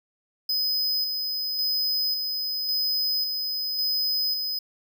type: tone with tremolo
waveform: square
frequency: 5030 Hz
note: D#8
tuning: 18 cents sharp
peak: -23 dBFS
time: 0.49-4.59 s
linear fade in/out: 5 ms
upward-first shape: square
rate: 0.91 Hz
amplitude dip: 35%
effects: none